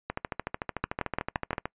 two click trains, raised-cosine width 0.5 ms, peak -15 / -12 dBFS, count 22 / 5, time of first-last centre 0.1-1.656 / 0.84-1.531 s, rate 13.5 / 5.79 Hz, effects noise-tail reverb RT60 0.1 s tail -25 dB re dry + resampled to 8000 Hz

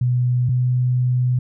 sine tone pair in turn, 124 / 125.3 Hz, B2 / B2, +7 / +25 cents, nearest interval unison, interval 18 cents, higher second, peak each -15 / -15 dBFS, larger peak neither, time 0.01-0.49 / 0.49-1.39 s, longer second, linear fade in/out 5 ms, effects none

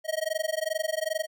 square tone with amplitude modulation, 633 Hz, D#5, 30 cents sharp, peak -24 dBFS, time 0.04-1.27 s, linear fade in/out 50 ms, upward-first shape sine, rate 22.5 Hz, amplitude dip 100%, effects none

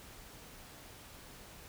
silence, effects pink hiss -53 dBFS RMS until 1.68 s

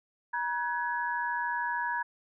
sine tone cluster, 956 / 1507 / 1680 Hz, A#5 / F#6 / G#6, +43 / +31 / +19 cents, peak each -31 / -39 / -33 dBFS, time 0.33-2.03 s, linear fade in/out 10 ms, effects none

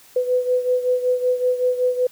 sine beating tone pair, 499.3 / 504.6 Hz, B4 / B4, +19 / +37 cents, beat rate 5.3 Hz, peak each -18 / -23 dBFS, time 0.16-2.07 s, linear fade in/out 5 ms, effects white hiss -49 dBFS RMS until 2.11 s

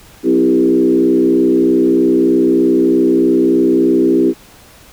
sine tone with frequency modulation, 329.6 Hz, E4, in tune, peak -8 dBFS, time 0.23-4.34 s, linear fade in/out 50 ms, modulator 63.2 Hz, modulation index 1.3, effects pink hiss -42 dBFS RMS until 4.92 s

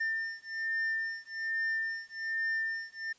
triangle beating tone pair, 1800 / 1801.2 Hz, A6 / A6, +39 / +40 cents, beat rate 1.2 Hz, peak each -33 / -33 dBFS, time 0-3.13 s, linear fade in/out 10 ms, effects white hiss -64 dBFS RMS until 3.18 s + resampled to 16000 Hz

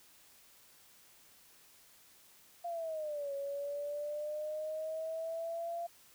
sine exponential two-way sweep, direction down then up, 698.5 to 555 to 688 Hz, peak -36 dBFS, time 2.64-5.87 s, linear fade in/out 10 ms, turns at 3.33 s, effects white hiss -62 dBFS RMS until 6.14 s

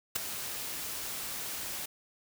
white noise with ADSR envelope, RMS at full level -27 dBFS, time 0.15-1.86 s, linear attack 11 ms, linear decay 8 ms, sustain -11 dB, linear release 9 ms, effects none

